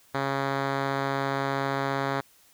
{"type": "tone with low-pass filter", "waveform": "5% pulse", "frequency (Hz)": 137.3, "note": "C#3", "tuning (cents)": -16, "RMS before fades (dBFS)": -28, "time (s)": [0.14, 2.21], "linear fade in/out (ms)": 10, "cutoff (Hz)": 3300, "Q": 0.58, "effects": ["white hiss -59 dBFS RMS until 2.53 s"]}